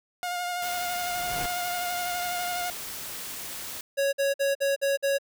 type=tone with vibrato; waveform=sawtooth; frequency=711 Hz; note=F5; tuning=31 cents sharp; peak=-25 dBFS; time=0.23-2.7 s; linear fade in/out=0 ms; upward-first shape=triangle; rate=12 Hz; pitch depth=28 cents each way
type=noise; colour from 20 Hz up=white; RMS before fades=-37 dBFS; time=0.62-3.81 s; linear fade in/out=2 ms
type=noise with exponential growth; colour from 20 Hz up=pink; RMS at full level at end=-33 dBFS; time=0.67-1.46 s; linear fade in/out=5 ms; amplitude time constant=170 ms
type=tone bursts; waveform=square; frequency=554.4 Hz; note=C#5; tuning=in tune; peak=-23 dBFS; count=6; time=3.97-5.185 s; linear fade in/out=20 ms; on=160 ms; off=51 ms
effects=none